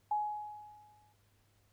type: tone with exponential decay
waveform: sine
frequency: 840 Hz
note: G#5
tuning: 19 cents sharp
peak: -28 dBFS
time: 0.11-1.13 s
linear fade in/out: 5 ms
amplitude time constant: 220 ms
effects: added 101 Hz sine -70 dBFS peak until 1.72 s + pink hiss -73 dBFS RMS until 1.72 s